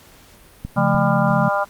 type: clicks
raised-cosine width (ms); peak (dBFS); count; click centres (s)
5; -15 / -16; 2; 0.65 / 0.948
type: harmonic tone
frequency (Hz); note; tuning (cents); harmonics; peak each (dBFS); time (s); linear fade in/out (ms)
200; G3; +35; 3 / 4 / 5 / 6 / 7; -22 / -23 / -24 / -25 / -25; 0.76-1.65; 20
type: chord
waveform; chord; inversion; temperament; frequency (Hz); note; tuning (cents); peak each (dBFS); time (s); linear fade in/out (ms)
sine; Db augmented; none; just; 138.59 / 173.24 / 216.5; Db3 / F3 / A3; 0 / -14 / -28; -21; 0.76-1.49; 10
effects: pink hiss -48 dBFS RMS until 1.69 s + Opus 48 kbps